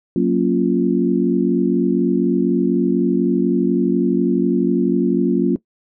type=chord; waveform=sine; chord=Gb major seventh; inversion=none; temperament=equal; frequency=185 / 233.1 / 277.2 / 349.2 Hz; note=Gb3 / Bb3 / Db4 / F4; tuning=0 / 0 / 0 / 0 cents; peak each=-19 / -19 / -19 / -19 dBFS; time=0.16-5.56 s; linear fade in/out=2 ms; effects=noise-tail reverb RT60 0.1 s tail -19 dB re dry